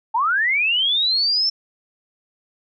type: linear sweep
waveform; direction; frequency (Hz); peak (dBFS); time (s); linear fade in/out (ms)
sine; up; 855 to 5400; -16; 0.14-1.5; 10
effects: none